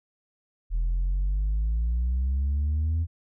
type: exponential sweep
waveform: sine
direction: up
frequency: 40 to 84 Hz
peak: -20 dBFS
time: 0.7-3.07 s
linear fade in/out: 50 ms
effects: tanh soft clip ceiling -21 dBFS